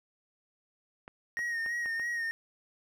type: clicks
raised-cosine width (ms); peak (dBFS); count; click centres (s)
0.5; -30; 5; 1.079 / 1.391 / 1.662 / 1.859 / 1.997
type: tone with vibrato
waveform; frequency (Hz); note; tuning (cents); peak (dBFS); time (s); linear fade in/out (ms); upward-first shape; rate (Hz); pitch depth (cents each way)
triangle; 1864.7; A#6; 0; -29; 1.37-2.31; 0; sine; 3.1; 39
effects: none